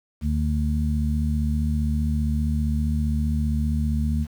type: harmonic tone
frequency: 75.2 Hz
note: D2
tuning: 42 cents sharp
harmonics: 1 / 2 / 3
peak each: -22 / -28 / -26 dBFS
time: 0.21-4.27 s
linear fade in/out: 50 ms
effects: 8-bit

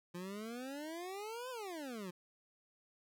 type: exponential two-way sweep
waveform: 25% pulse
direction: up then down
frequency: 172.3 to 522 to 172.3 Hz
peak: -39 dBFS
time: 0.14-2.11 s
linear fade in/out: 10 ms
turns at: 1.5 s
effects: none

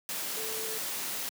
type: tone in noise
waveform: sine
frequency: 440.6 Hz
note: A4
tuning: 2 cents sharp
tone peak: -40 dBFS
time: 0.37-0.78 s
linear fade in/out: 0 ms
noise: white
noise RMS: -35 dBFS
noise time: 0.09-1.29 s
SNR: -8 dB
effects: high-pass 150 Hz 12 dB/octave

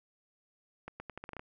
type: accelerating click train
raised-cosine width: 0.5 ms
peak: -27 dBFS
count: 9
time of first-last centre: 0.88-1.395 s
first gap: 120 ms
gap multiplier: 0.81
effects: none

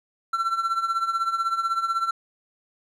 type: tone with tremolo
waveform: triangle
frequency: 1350 Hz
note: E6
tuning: 41 cents sharp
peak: -17 dBFS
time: 0.33-2.11 s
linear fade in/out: 5 ms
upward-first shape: triangle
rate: 16 Hz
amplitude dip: 80%
effects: none

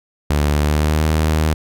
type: tone with pitch glide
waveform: sawtooth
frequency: 73.6 to 77.98 Hz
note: D2 to D#2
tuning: +4 to +4 cents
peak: -10 dBFS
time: 0.3-1.54 s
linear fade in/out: 5 ms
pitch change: +100 cents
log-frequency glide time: 0.53-1.06 s
effects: none

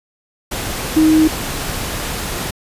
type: tone in noise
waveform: sine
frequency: 313.9 Hz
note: D#4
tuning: 15 cents sharp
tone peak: -8 dBFS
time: 0.96-1.28 s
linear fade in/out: 10 ms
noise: pink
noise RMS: -23 dBFS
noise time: 0.51-2.51 s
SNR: +12 dB
effects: resampled to 32000 Hz

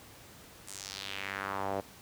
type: tone with band-pass filter sweep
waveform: sawtooth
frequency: 98 Hz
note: G2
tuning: in tune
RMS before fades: -38 dBFS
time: 0.67-1.81 s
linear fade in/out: 10 ms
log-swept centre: 9000 to 580 Hz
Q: 2.2
effects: pink hiss -53 dBFS RMS until 2.01 s + high-pass 60 Hz 12 dB/octave

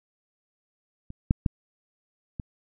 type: clicks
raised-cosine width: 5 ms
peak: -26 / -7 / -10 / -20 dBFS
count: 4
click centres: 1.104 / 1.309 / 1.462 / 2.398 s
effects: none

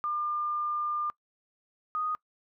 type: tone pair in turn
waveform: sine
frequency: 1200 / 1240.2 Hz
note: D6 / D#6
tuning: +37 / -6 cents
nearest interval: minor second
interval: 57 cents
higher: second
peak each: -28 dBFS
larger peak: neither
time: 0.04-1.1 / 1.95-2.15 s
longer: first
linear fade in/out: 0 ms
effects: noise-tail reverb RT60 0.1 s tail -23 dB re dry

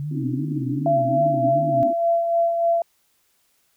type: tone with vibrato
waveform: sine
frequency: 137.9 Hz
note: C#3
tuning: 9 cents flat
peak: -25 dBFS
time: 0-1.83 s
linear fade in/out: 0 ms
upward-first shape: sine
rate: 2.6 Hz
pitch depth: 160 cents each way
type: band-pass noise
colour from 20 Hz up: pink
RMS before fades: -28 dBFS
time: 0.11-1.93 s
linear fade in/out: 5 ms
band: 250 to 320 Hz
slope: 96 dB/octave
type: tone with tremolo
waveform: sine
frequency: 677 Hz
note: E5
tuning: 46 cents sharp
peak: -15 dBFS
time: 0.86-2.82 s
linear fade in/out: 2 ms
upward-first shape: sine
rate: 3.4 Hz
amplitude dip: 45%
effects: white hiss -65 dBFS RMS until 3.76 s

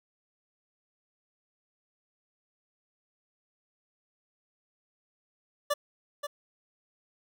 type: tone with echo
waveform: 25% pulse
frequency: 582 Hz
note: D5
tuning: 16 cents flat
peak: -21 dBFS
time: 5.7-5.74 s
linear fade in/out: 10 ms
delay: 530 ms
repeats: 1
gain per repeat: -8 dB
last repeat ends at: 6.27 s
effects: none

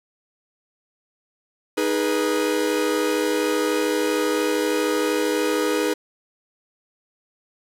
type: chord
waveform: 45% pulse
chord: G# minor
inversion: second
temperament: equal with one note detuned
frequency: 311.1 / 415.3 / 488.2 Hz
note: D#4 / G#4 / B4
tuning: 0 / 0 / -20 cents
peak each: -24 dBFS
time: 1.77-5.94 s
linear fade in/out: 10 ms
effects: resampled to 32000 Hz + 7-bit

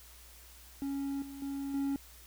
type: tone with level steps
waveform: triangle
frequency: 277.2 Hz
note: C#4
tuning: in tune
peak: -31 / -41 / -33 / -28 dBFS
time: 0.82-1.96 s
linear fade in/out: 0 ms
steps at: 1.22 / 1.42 / 1.74 s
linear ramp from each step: 2 ms
effects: added 60 Hz sine -56 dBFS peak until 2.26 s + white hiss -56 dBFS RMS until 2.26 s

